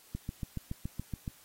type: click train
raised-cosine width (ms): 5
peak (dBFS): -23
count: 9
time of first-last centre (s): 0.15-1.278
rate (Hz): 7.09
effects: white hiss -59 dBFS RMS until 1.44 s + AAC 48 kbps